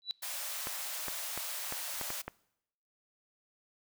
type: tone with exponential growth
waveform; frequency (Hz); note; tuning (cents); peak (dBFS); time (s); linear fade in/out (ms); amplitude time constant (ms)
sine; 3951; B7; 0; -27; 0.02-0.11; 0; 18
type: high-pass noise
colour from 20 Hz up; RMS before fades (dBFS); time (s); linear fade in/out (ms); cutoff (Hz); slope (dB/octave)
white; -39; 0.22-2.22; 10; 520; 96
type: clicks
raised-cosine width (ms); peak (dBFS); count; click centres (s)
0.5; -22; 7; 0.671 / 1.083 / 1.376 / 1.724 / 2.013 / 2.104 / 2.28
effects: noise-tail reverb RT60 0.8 s tail -23 dB re dry